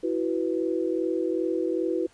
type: chord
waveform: sine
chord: E suspended second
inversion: none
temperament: equal with one note detuned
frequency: 329.6 / 372.1 / 493.9 Hz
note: E4 / F#4 / B4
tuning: 0 / +10 / 0 cents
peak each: -27 / -28 / -30 dBFS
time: 0.03-2.07 s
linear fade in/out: 10 ms
effects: pink hiss -59 dBFS RMS until 2.13 s + resampled to 22050 Hz